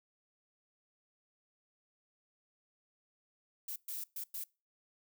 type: noise bursts at uneven times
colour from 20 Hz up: violet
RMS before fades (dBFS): -41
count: 4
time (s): 3.68-3.76 / 3.88-4.04 / 4.16-4.24 / 4.34-4.44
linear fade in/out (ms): 5
effects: noise-tail reverb RT60 0.3 s tail -24 dB re dry